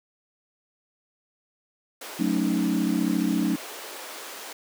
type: high-pass noise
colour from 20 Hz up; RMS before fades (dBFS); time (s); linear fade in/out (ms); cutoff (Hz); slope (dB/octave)
pink; -39; 2.01-4.53; 5; 370; 24
type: chord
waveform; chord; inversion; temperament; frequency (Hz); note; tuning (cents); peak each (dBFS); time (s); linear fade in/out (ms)
sine; D# half-diminished seventh; first; equal; 185 / 220 / 277.2 / 311.1; F#3 / A3 / C#4 / D#4; 0 / 0 / 0 / 0; -27; 2.19-3.56; 10
effects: none